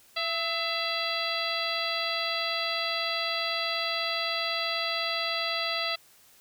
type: harmonic tone with a mistuned harmonic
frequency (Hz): 671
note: E5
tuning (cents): +31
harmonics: 1 / 2 / 3 / 4 / 5 / 6 / 7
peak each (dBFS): -35 / -35 / -35 / -35 / -35 / -35 / -35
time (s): 0.16-5.96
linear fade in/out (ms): 10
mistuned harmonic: 2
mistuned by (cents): -56
effects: white hiss -58 dBFS RMS until 6.4 s